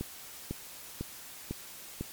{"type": "click train", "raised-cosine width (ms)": 3, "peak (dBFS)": -21, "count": 5, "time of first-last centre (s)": [0.01, 2.01], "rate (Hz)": 2, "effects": ["white hiss -47 dBFS RMS until 2.12 s", "MP3 96 kbps"]}